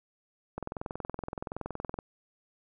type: click train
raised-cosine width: 1 ms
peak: -21 dBFS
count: 31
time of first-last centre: 0.58-1.988 s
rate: 21.3 Hz
effects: none